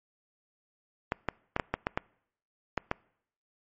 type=clicks; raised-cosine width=0.5 ms; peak=-12 dBFS; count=9; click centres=1.121 / 1.287 / 1.564 / 1.598 / 1.74 / 1.869 / 1.975 / 2.777 / 2.914 s; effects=noise-tail reverb RT60 0.7 s tail -25 dB re dry + MP3 32 kbps